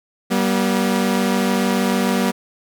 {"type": "tone pair together", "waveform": "sawtooth", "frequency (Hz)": [192.9, 239.8], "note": ["G3", "A#3"], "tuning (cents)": [-28, 49], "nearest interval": "major third", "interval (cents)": 377, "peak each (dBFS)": -15, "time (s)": [0.3, 2.32], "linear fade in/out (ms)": 20, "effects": []}